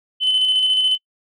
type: tone with tremolo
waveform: sine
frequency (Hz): 3035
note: F#7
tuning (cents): +43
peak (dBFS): -11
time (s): 0.2-0.98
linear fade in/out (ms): 50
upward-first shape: square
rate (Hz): 14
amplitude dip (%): 35
effects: noise-tail reverb RT60 0.1 s tail -26 dB re dry + tanh soft clip ceiling -11 dBFS